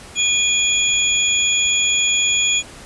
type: tone cluster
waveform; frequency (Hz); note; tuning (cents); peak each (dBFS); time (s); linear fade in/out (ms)
sine; 2454 / 3339 / 6890; D#7 / G#7 / A8; -25 / +9 / -37; -19; 0.15-2.63; 50
effects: pink hiss -39 dBFS RMS until 2.85 s + resampled to 24000 Hz